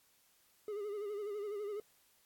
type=tone with vibrato; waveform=triangle; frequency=413.2 Hz; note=G#4; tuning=9 cents flat; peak=-36 dBFS; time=0.68-1.8 s; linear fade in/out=2 ms; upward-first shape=sine; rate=12 Hz; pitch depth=67 cents each way; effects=white hiss -70 dBFS RMS until 2.25 s + AAC 64 kbps